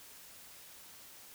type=silence; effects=white hiss -54 dBFS RMS until 1.34 s